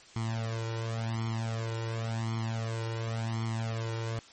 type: tone with flanger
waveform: sawtooth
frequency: 113.3 Hz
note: A#2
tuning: 49 cents flat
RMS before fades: -33 dBFS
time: 0.16-4.19 s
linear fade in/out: 0 ms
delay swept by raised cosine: 0.92 to 2.12 ms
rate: 0.92 Hz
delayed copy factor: +0.9
effects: white hiss -54 dBFS RMS until 4.32 s + MP3 32 kbps